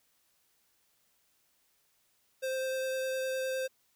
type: tone with vibrato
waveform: square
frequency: 523.3 Hz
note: C5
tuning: in tune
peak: -32 dBFS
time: 2.42-3.68 s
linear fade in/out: 20 ms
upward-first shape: sine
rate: 9.8 Hz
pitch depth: 9 cents each way
effects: white hiss -72 dBFS RMS until 3.95 s